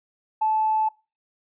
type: tone with hard clipping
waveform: triangle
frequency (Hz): 870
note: A5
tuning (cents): -20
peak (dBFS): -19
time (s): 0.41-0.89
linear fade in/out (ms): 10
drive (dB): 3
effects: noise-tail reverb RT60 0.3 s tail -23 dB re dry + resampled to 8000 Hz